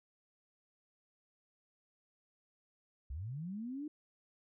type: linear sweep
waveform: sine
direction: up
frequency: 58 to 309.1 Hz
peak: -39 dBFS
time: 3.1-3.88 s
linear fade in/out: 5 ms
effects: none